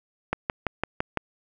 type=click train; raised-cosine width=0.5 ms; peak=-9 dBFS; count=6; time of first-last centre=0.33-1.173 s; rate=5.93 Hz; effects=none